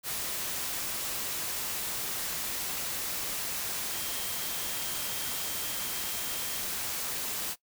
sine tone in noise, 3200 Hz, G7, 35 cents sharp, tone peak -44 dBFS, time 3.9-6.63 s, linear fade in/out 50 ms, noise white, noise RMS -34 dBFS, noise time 0.03-7.56 s, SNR -13 dB, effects noise-tail reverb RT60 0.1 s tail -20 dB re dry

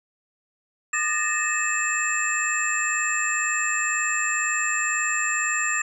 sine tone cluster, 1214 / 1749 / 1851 / 2608 / 7360 Hz, D#6 / A6 / A#6 / E7 / A#8, -43 / -11 / -13 / -19 / -23 cents, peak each -29 / -30 / -27 / -28 / -27 dBFS, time 0.93-5.82 s, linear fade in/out 5 ms, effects none

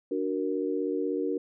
sine chord, D augmented, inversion none, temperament equal, 293.7 / 370 / 466.2 Hz, D4 / F#4 / A#4, 0 / 0 / 0 cents, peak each -31 dBFS, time 0.11-1.38 s, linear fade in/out 5 ms, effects none

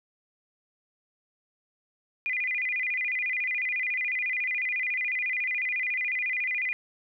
sine tone with vibrato, 2217 Hz, C#7, in tune, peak -26 dBFS, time 2.26-6.73 s, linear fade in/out 0 ms, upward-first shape square, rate 14 Hz, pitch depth 160 cents each way, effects none

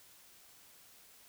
silence, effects white hiss -60 dBFS RMS until 1.28 s

